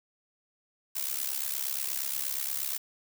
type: noise with amplitude modulation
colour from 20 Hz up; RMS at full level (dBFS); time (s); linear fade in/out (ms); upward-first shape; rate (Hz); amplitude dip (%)
blue; -29; 0.95-2.78; 10; sine; 68.5; 85
effects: none